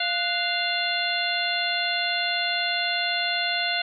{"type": "harmonic tone with a mistuned harmonic", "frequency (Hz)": 696, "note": "F5", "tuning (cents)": -6, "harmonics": [1, 2, 3, 4, 5, 6], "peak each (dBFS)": [-30, -30, -30, -30, -30, -30], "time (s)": [0, 3.82], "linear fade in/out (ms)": 5, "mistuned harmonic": 2, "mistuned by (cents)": 100, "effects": []}